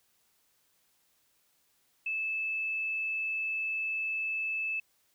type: tone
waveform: sine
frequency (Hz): 2620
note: E7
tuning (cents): -11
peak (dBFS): -30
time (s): 2.06-4.8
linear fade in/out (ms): 5
effects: white hiss -71 dBFS RMS until 5.14 s